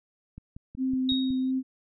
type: click train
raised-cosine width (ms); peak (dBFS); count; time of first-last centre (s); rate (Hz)
5; -29; 6; 0.38-1.306; 5.4
type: tone with vibrato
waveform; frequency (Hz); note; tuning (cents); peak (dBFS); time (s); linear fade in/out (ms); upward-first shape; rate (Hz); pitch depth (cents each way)
sine; 260; C4; -11; -24; 0.77-1.63; 50; triangle; 2.9; 12
type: tone with exponential decay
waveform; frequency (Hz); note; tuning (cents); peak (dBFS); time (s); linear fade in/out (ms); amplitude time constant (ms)
sine; 3761; A#7; +15; -23; 1.09-1.51; 2; 90
effects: none